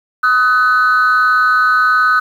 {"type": "tone pair together", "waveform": "sine", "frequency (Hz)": [1261.3, 1500], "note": ["D#6", "F#6"], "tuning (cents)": [23, 23], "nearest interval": "minor third", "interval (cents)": 300, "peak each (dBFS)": -10, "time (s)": [0.23, 2.2], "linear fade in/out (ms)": 10, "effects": ["tanh soft clip ceiling -5 dBFS", "7-bit"]}